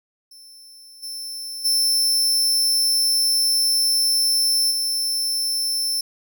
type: tone with level steps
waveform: sawtooth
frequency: 5330 Hz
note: E8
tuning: 18 cents sharp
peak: -40 / -27 / -14 / -18 dBFS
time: 0.31-6.01 s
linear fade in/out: 5 ms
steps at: 1.02 / 1.64 / 4.7 s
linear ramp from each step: 20 ms
effects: none